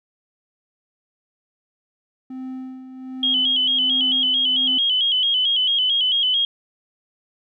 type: tone with tremolo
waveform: triangle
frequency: 259.3 Hz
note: C4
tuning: 15 cents flat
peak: -26 dBFS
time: 2.3-4.78 s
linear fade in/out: 5 ms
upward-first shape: sine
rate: 1.3 Hz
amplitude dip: 60%
type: tone with vibrato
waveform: sine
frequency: 3136 Hz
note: G7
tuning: in tune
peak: -16 dBFS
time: 3.23-6.45 s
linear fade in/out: 2 ms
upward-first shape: square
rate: 4.5 Hz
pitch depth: 67 cents each way
effects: none